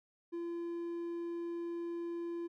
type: tone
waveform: triangle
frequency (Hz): 341.1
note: F4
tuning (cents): -41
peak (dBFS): -35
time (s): 0.32-2.48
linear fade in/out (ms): 20
effects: none